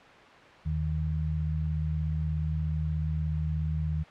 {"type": "tone pair together", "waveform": "sine", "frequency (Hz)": [78.77, 155.56], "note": ["D#2", "D#3"], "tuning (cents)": [22, 0], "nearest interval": "octave", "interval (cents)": 1178, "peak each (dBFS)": [-29, -30], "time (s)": [0.65, 4.04], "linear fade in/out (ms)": 20, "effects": ["white hiss -50 dBFS RMS until 4.1 s", "low-pass 2000 Hz 12 dB/octave"]}